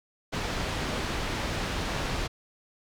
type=low-pass noise; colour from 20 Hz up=pink; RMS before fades=-31 dBFS; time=0.32-2.28 s; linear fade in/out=20 ms; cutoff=4800 Hz; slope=12 dB/octave; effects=none